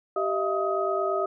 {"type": "tone cluster", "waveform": "sine", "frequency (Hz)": [388.8, 628, 677, 1260], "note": ["G4", "D#5", "E5", "D#6"], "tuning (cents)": [-14, 16, 46, 21], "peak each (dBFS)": [-28, -29, -30, -29], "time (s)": [0.16, 1.26], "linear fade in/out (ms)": 5, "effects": []}